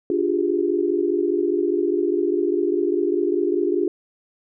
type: tone cluster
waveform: sine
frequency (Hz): 296.4 / 351.3 / 396.3 / 416.4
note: D4 / F4 / G4 / G#4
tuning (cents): +16 / +10 / +19 / +5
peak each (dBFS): -25 / -21 / -24 / -27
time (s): 0.1-3.88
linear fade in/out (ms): 2
effects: none